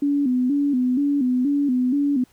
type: tone with vibrato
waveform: sine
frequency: 267.8 Hz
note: C4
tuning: 40 cents sharp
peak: -17 dBFS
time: 0.02-2.24 s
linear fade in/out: 5 ms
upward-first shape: square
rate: 2.1 Hz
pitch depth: 110 cents each way
effects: pink hiss -58 dBFS RMS until 2.32 s